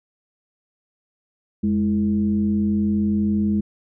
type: tone with frequency modulation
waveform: sine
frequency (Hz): 207.7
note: G#3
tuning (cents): 0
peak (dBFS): -17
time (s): 1.63-3.61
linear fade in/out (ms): 10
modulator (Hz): 121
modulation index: 0.58
effects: none